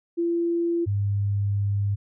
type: tone pair in turn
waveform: sine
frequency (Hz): 340.3 / 100.89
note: F4 / G#2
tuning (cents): -45 / -50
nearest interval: octave + major sixth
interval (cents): 2105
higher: first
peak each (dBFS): -21 / -21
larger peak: neither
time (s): 0.17-0.86 / 0.86-1.96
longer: second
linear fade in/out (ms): 20
effects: none